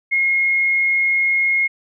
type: tone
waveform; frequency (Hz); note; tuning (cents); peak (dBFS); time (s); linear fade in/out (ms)
sine; 2153; C7; +49; -14; 0.11-1.68; 20
effects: none